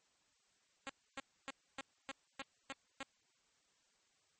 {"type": "tone bursts", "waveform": "5% pulse", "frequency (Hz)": 270.9, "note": "C#4", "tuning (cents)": -40, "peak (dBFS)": -31, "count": 8, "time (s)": [0.87, 3.03], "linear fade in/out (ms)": 0, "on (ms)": 25, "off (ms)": 280, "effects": ["white hiss -75 dBFS RMS until 4.39 s", "MP3 32 kbps"]}